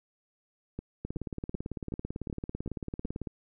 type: two click trains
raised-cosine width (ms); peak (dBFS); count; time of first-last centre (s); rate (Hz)
3; -22 / -23; 41 / 7; 1.05-3.272 / 0.79-3.054; 18 / 2.65
effects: none